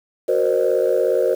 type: chord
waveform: sine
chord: C half-diminished seventh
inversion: second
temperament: equal with one note detuned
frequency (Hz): 370 / 466.2 / 523.3 / 608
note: Gb4 / Bb4 / C5 / Eb5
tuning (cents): 0 / 0 / 0 / -40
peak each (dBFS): -21 / -19 / -18 / -22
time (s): 0.28-1.35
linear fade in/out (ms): 10
effects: tanh soft clip ceiling -8 dBFS + 7-bit